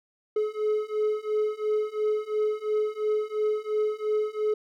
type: beating tone pair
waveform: triangle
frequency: 425.1 / 428 Hz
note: G#4 / A4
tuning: +40 / -48 cents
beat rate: 2.9 Hz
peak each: -26 / -25 dBFS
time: 0.36-4.54 s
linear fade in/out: 5 ms
effects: none